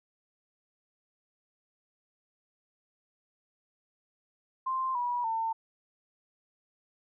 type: tone with pitch steps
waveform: sine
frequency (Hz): 1046.5 / 970.8 / 900.6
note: C6 / B5 / A5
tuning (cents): 0 / -30 / +40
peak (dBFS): -28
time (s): 4.66-5.53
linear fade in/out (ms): 10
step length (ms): 290
effects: none